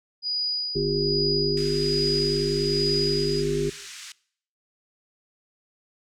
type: tone with tremolo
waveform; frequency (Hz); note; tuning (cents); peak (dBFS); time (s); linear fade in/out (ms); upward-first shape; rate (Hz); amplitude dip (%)
sine; 4919; D#8; -21; -23; 0.22-3.44; 50; sine; 1.2; 55
type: harmonic tone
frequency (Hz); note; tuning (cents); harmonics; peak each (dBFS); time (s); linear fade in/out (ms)
50.3; G1; +45; 1 / 3 / 5 / 7 / 8; -34 / -29 / -33 / -29 / -25; 0.75-3.7; 10
type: band-pass noise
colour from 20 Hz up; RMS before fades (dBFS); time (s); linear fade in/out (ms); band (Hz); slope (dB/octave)
white; -41; 1.57-4.12; 2; 1500 to 7400; 24
effects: noise-tail reverb RT60 0.6 s tail -22 dB re dry